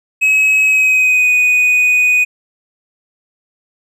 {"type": "tone with pitch glide", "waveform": "triangle", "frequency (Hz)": [2558, 2485], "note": ["D#7", "D#7"], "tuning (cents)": [47, -3], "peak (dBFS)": -7, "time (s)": [0.21, 2.25], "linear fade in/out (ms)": 20, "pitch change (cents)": -50, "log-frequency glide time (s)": [0.63, 1.32], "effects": []}